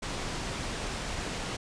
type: low-pass noise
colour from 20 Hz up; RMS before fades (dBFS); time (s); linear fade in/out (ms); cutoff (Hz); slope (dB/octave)
pink; -35; 0.02-1.57; 10; 7800; 12
effects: resampled to 22050 Hz